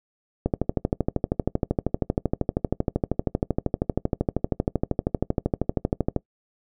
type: click train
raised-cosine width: 2 ms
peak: -8 dBFS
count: 74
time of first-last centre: 0.46-6.163 s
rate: 12.8 Hz
effects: noise-tail reverb RT60 0.1 s tail -21 dB re dry